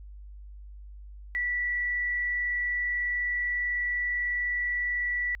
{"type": "tone with frequency modulation", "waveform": "sine", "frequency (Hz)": 1956, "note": "B6", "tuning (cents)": -17, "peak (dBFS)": -26, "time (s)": [1.35, 5.35], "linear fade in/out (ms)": 0, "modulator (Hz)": 38.4, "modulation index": 0.27, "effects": ["added 50 Hz sine -42 dBFS peak until 5.4 s"]}